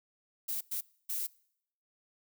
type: noise bursts at uneven times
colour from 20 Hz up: violet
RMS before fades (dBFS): -35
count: 3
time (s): 0.48-0.61 / 0.71-0.81 / 1.09-1.27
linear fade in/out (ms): 10
effects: noise-tail reverb RT60 0.7 s tail -24 dB re dry